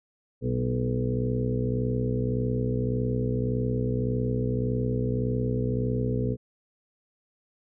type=harmonic tone with a mistuned harmonic; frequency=61.74 Hz; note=B1; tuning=in tune; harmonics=1 / 2 / 3 / 4 / 5 / 6 / 7 / 8; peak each=-35 / -27 / -36 / -31 / -40 / -42 / -32 / -35 dBFS; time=0.41-6.37 s; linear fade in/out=50 ms; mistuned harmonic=3; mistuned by=+70 cents; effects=none